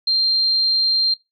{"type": "tone", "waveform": "sine", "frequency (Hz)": 4175, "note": "C8", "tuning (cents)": -5, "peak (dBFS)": -15, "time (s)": [0.07, 1.14], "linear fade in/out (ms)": 5, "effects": ["noise-tail reverb RT60 0.2 s tail -19 dB re dry"]}